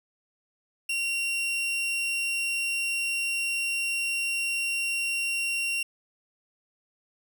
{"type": "tone", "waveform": "40% pulse", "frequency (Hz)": 2751, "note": "F7", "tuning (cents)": -27, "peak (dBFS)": -25, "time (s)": [0.89, 5.83], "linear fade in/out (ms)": 5, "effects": []}